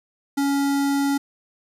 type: tone with notch filter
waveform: square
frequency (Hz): 279.8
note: C#4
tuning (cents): +16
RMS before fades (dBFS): -21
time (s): 0.37-1.18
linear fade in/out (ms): 10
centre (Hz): 2700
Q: 1.9
effects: resampled to 32000 Hz + 9-bit